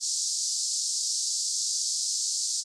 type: band-pass noise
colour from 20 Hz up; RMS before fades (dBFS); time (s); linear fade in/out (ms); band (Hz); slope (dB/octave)
pink; -29; 0-2.64; 50; 4600 to 8300; 48
effects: none